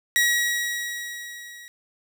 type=tone with level ramp; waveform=sawtooth; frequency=1911 Hz; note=A#6; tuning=43 cents sharp; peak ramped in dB=-13 to -38 dBFS; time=0.16-1.68 s; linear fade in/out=0 ms; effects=none